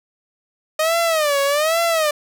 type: tone with vibrato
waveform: sawtooth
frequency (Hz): 614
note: D#5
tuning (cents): -23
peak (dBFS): -12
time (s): 0.79-2.11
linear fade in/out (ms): 5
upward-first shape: sine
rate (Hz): 1.2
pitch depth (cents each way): 170
effects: none